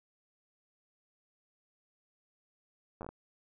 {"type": "slowing click train", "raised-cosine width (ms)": 1, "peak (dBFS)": -29, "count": 6, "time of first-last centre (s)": [3.01, 3.09], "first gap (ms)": 9, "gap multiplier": 1.29, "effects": []}